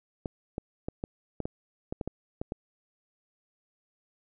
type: clicks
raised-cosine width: 2 ms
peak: -19 dBFS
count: 11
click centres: 0.258 / 0.581 / 0.885 / 1.039 / 1.403 / 1.455 / 1.925 / 2.012 / 2.076 / 2.415 / 2.521 s
effects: none